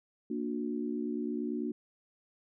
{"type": "chord", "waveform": "sine", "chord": "Bb augmented", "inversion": "none", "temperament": "equal with one note detuned", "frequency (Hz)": [233.1, 293.7, 362.6], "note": ["Bb3", "D4", "F#4"], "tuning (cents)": [0, 0, -35], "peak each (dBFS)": [-35, -36, -38], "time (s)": [0.3, 1.72], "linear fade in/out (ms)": 5, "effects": []}